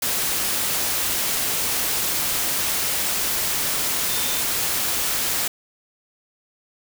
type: tone in noise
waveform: sine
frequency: 3581 Hz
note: A7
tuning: 30 cents sharp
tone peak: -32 dBFS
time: 4.09-4.4 s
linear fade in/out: 5 ms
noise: white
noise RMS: -23 dBFS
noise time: 0.02-5.48 s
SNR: -12 dB
effects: none